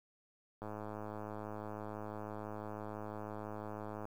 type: click train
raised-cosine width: 1 ms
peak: -30 dBFS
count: 365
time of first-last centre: 0.62-4.054 s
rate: 106 Hz
effects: 10-bit